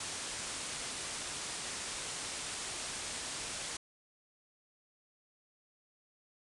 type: low-pass noise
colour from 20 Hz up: white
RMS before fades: -41 dBFS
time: 0-3.77 s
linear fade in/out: 5 ms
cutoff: 9800 Hz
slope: 96 dB/octave
effects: none